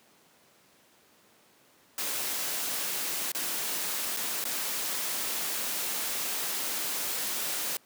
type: noise with dropouts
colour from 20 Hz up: white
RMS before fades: -32 dBFS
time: 1.98-7.77 s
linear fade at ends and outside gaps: 2 ms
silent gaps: 3.319-3.348 / 4.166-4.17 / 4.441-4.452 s
effects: pink hiss -61 dBFS RMS until 7.85 s + high-pass 200 Hz 12 dB/octave